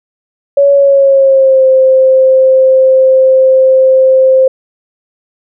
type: tone with pitch glide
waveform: sine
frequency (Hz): 562 to 524.4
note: C#5 to C5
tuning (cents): +24 to +4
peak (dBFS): -3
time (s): 0.57-4.48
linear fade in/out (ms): 5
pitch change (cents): -120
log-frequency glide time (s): 0.72-1.66
effects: none